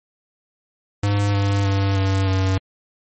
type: tone with pitch steps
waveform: square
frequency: 101.6 / 99.91 / 98.25 / 96.62 / 95.02 Hz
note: G#2 / G2 / G2 / G2 / F#2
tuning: -38 / +33 / +4 / -25 / +47 cents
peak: -17 dBFS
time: 1.03-2.58 s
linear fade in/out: 5 ms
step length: 310 ms
effects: MP3 32 kbps